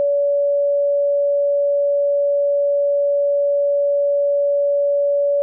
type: tone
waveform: sine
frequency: 570 Hz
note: C#5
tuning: 48 cents sharp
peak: -14 dBFS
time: 0-5.42 s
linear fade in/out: 0 ms
effects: none